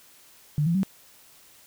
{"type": "tone with pitch steps", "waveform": "sine", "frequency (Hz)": [148.8, 168.96, 191.86], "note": ["D3", "E3", "G3"], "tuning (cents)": [23, 43, -37], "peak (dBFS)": -20, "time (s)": [0.58, 0.832], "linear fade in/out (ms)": 0, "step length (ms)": 84, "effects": ["white hiss -54 dBFS RMS until 1.66 s"]}